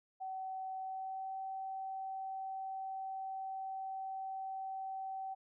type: tone with pitch glide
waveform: sine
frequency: 760 to 767.9 Hz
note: F#5 to G5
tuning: +46 to -36 cents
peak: -39 dBFS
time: 0.2-5.35 s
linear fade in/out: 20 ms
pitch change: +18 cents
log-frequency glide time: 0.79-1.37 s
effects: none